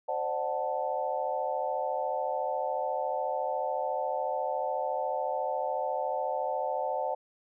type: chord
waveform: sine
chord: D dominant seventh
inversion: third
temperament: equal with one note detuned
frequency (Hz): 523.3 / 597.3 / 740 / 880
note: C5 / D5 / F#5 / A5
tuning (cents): 0 / +29 / 0 / 0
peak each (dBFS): -34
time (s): 0.08-7.15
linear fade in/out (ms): 10
effects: none